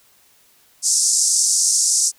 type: band-pass noise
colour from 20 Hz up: pink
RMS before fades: -17 dBFS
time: 0.82-2.12 s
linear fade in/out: 50 ms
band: 5400 to 9300 Hz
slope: 48 dB/octave
effects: white hiss -55 dBFS RMS until 2.18 s